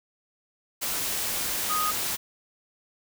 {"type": "tone in noise", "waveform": "sine", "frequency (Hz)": 1244.5, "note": "D#6", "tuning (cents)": 0, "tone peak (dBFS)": -25, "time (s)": [1.69, 1.92], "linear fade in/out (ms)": 20, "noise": "white", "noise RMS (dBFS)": -29, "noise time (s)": [0.81, 2.17], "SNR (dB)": 1, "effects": []}